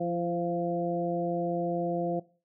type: harmonic tone with a mistuned harmonic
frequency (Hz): 173.1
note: F3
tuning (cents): -15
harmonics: 1 / 2 / 3 / 4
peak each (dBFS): -33 / -33 / -33 / -33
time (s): 0-2.2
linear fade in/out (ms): 10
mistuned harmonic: 2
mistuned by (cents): -23
effects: noise-tail reverb RT60 0.4 s tail -21 dB re dry